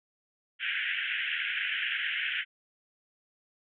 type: band-pass noise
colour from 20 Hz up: pink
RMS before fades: -32 dBFS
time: 0.59-2.45 s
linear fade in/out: 50 ms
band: 1500 to 3200 Hz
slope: 96 dB/octave
effects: none